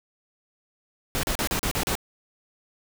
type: noise bursts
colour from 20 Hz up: pink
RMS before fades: -26 dBFS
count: 7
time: 1.15-1.953 s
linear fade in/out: 0 ms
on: 83 ms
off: 37 ms
effects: none